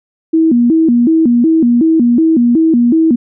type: tone with vibrato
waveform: sine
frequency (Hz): 277.9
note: C#4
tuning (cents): +4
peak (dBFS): -6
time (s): 0.33-3.16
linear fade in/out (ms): 10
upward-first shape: square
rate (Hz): 2.7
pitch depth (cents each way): 260
effects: none